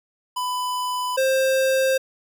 square tone pair in turn, 998 / 528.7 Hz, B5 / C5, +18 / +18 cents, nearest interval major seventh, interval 1100 cents, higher first, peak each -24 / -18 dBFS, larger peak second, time 0.36-1.17 / 1.17-1.98 s, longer neither, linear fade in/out 10 ms, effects none

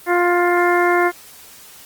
harmonic tone, 351.7 Hz, F4, 12 cents sharp, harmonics 1 / 2 / 3 / 4 / 5 / 6, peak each -16 / -19 / -21 / -22 / -23 / -24 dBFS, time 0.06-1.12 s, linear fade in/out 50 ms, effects white hiss -42 dBFS RMS until 1.85 s + Opus 24 kbps

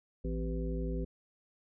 harmonic tone with a mistuned harmonic, 55.5 Hz, A1, 16 cents sharp, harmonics 1 / 3 / 5 / 7 / 9, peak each -34 / -39 / -41 / -42 / -44 dBFS, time 0.24-1.05 s, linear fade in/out 10 ms, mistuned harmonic 5, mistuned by -120 cents, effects none

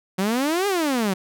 sawtooth exponential two-way sweep, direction up then down, 181.7 to 415.3 to 181.7 Hz, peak -16 dBFS, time 0.18-1.14 s, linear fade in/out 10 ms, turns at 0.67 s, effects none

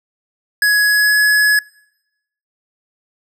square tone with pitch glide, 1677 to 1692.6 Hz, G#6 to G#6, +16 to +32 cents, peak -11 dBFS, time 0.62-1.59 s, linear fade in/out 2 ms, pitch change +16 cents, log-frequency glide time 0.85-1.18 s, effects noise-tail reverb RT60 0.9 s tail -25 dB re dry

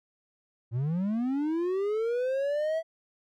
triangle linear sweep, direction up, 110 to 659.3 Hz, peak -24 dBFS, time 0.71-2.83 s, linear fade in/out 50 ms, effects none

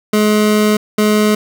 25% pulse tone pair in turn, 211.9 / 211.9 Hz, G#3 / G#3, +35 / +35 cents, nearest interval unison, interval 0 cents, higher neither, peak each -6 dBFS, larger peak neither, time 0.13-0.77 / 0.98-1.35 s, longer first, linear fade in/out 5 ms, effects none

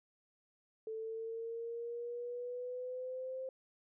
sine exponential sweep, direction up, 440 to 525 Hz, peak -39 dBFS, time 0.87-3.49 s, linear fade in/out 2 ms, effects none

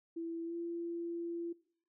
sine tone with pitch glide, 332.6 to 340 Hz, E4 to F4, +16 to -46 cents, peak -37 dBFS, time 0.16-1.53 s, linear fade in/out 10 ms, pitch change +38 cents, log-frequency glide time 0.45-0.55 s, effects noise-tail reverb RT60 0.6 s tail -21 dB re dry

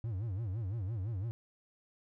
triangle tone with vibrato, 103.83 Hz, G#2, in tune, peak -32 dBFS, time 0.04-1.31 s, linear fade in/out 0 ms, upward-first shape sine, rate 5.9 Hz, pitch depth 240 cents each way, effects none

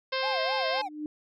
harmonic tone, 526 Hz, C5, 9 cents sharp, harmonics 1 / 2 / 3 / 4 / 5 / 6 / 7 / 8 / 9 / 10, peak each -31 / -34 / -36 / -37 / -38 / -39 / -39 / -40 / -41 / -41 dBFS, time 0.12-0.82 s, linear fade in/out 10 ms
triangle tone with vibrato, 740 Hz, F#5, in tune, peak -29 dBFS, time 0.22-0.89 s, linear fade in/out 20 ms, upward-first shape sine, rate 3.8 Hz, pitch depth 260 cents each way
sine tone with exponential growth, 301.7 Hz, D4, 47 cents sharp, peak -29 dBFS, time 0.61-1.06 s, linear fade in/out 1 ms, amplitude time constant 97 ms
effects none

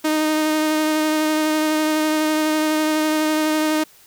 sawtooth tone with vibrato, 309.5 Hz, D#4, 9 cents flat, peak -13 dBFS, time 0.04-3.84 s, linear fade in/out 10 ms, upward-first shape sine, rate 12 Hz, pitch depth 13 cents each way, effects white hiss -50 dBFS RMS until 4.06 s

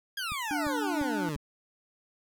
20% pulse exponential sweep, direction down, 1661.2 to 138.59 Hz, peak -27 dBFS, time 0.17-1.36 s, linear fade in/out 5 ms
click train, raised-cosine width 5 ms, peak -29 dBFS, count 4, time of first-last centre 0.32-1.362 s, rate 2.88 Hz
harmonic tone, 294.3 Hz, D4, 4 cents sharp, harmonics 1 / 3 / 5, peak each -31 / -36 / -38 dBFS, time 0.51-1.29 s, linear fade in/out 0 ms
effects none

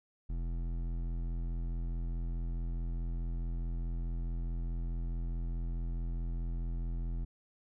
sine tone with hard clipping, 42.35 Hz, E1, 48 cents sharp, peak -35 dBFS, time 0.29-7.25 s, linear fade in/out 10 ms, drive 12 dB, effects none

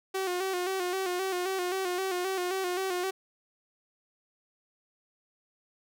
sawtooth tone with vibrato, 370 Hz, F#4, in tune, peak -25 dBFS, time 0.14-3.11 s, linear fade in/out 10 ms, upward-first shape square, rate 3.8 Hz, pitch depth 56 cents each way, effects none

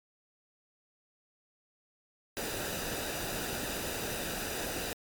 pink noise with comb filter, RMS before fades -36 dBFS, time 2.37-4.93 s, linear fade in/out 0 ms, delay 0.92 ms, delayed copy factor -0.55, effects MP3 96 kbps

